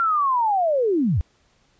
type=linear sweep; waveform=sine; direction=down; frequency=1386 to 62 Hz; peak=-17 dBFS; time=0-1.21 s; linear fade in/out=0 ms; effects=pink hiss -62 dBFS RMS until 1.79 s + resampled to 16000 Hz